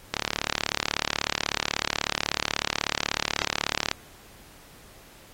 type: click train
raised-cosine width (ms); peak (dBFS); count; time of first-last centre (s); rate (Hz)
0.2; -6; 138; 0.14-3.914; 36.3
effects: pink hiss -51 dBFS RMS until 5.33 s + AAC 48 kbps